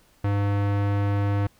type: tone with low-pass filter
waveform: square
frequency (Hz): 101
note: G#2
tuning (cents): -48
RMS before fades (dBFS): -23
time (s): 0.24-1.47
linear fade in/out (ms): 5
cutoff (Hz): 1900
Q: 0.74
effects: pink hiss -60 dBFS RMS until 1.59 s